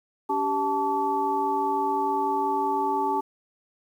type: tone cluster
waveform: sine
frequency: 284.1 / 390.1 / 875 / 1145 Hz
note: C#4 / G4 / A5 / D6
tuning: +43 / -8 / -10 / -44 cents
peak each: -32 / -29 / -24 / -33 dBFS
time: 0.29-3.21 s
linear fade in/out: 10 ms
effects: 9-bit